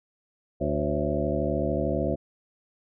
harmonic tone with a mistuned harmonic, 73.42 Hz, D2, in tune, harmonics 1 / 2 / 3 / 4 / 5 / 7 / 8 / 9, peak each -32 / -32 / -32 / -32 / -32 / -32 / -32 / -32 dBFS, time 0.6-2.16 s, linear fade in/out 20 ms, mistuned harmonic 8, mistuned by -67 cents, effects none

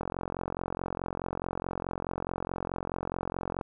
click train, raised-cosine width 1 ms, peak -18 dBFS, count 162, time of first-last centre 0.01-3.612 s, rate 44.7 Hz, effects none

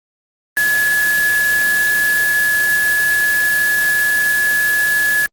sine tone in noise, 1700 Hz, G#6, 40 cents sharp, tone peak -12 dBFS, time 0.57-5.26 s, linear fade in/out 0 ms, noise white, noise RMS -23 dBFS, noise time 0.57-5.26 s, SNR +8 dB, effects Opus 24 kbps

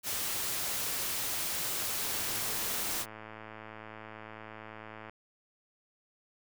white noise, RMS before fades -34 dBFS, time 0.03-3.06 s, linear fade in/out 50 ms
click train, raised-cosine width 0.5 ms, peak -30 dBFS, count 333, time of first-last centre 2.05-5.096 s, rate 109 Hz
effects none

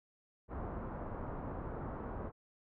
pink low-pass noise, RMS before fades -42 dBFS, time 0.48-2.32 s, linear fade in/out 50 ms, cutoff 1200 Hz, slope 24 dB/octave, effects none

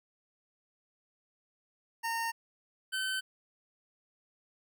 25% pulse tone pair in turn, 917 / 1531.6 Hz, A#5 / G6, -29 / -41 cents, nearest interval major sixth, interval 888 cents, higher second, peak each -28 dBFS, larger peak neither, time 2.03-2.32 / 2.92-3.21 s, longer neither, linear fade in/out 20 ms, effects none

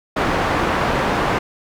white low-pass noise, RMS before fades -19 dBFS, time 0.16-1.39 s, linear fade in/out 10 ms, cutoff 1200 Hz, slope 12 dB/octave, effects none

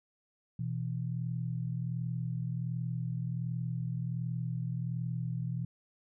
sine tone pair together, 123.47 / 164.81 Hz, B2 / E3, 0 / 0 cents, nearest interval perfect fourth, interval 500 cents, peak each -34 / -36 dBFS, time 0.59-5.65 s, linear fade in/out 5 ms, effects none

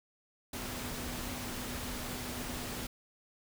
sine tone in noise, 246.9 Hz, B3, in tune, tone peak -45 dBFS, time 0.53-2.87 s, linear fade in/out 5 ms, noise pink, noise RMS -40 dBFS, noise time 0.53-2.87 s, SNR -8 dB, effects none

